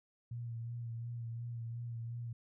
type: tone with vibrato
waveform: sine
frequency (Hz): 117.2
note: A#2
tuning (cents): +10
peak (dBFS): -39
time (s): 0.31-2.33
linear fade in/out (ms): 5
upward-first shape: sine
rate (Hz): 2.8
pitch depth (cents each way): 32
effects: none